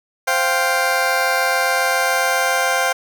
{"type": "chord", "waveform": "20% pulse", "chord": "C suspended fourth", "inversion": "none", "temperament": "just", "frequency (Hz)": [523.3, 697.7, 784.9], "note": ["C5", "F5", "G5"], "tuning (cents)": [0, -2, 2], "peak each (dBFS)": -16, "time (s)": [0.27, 2.93], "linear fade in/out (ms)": 10, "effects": []}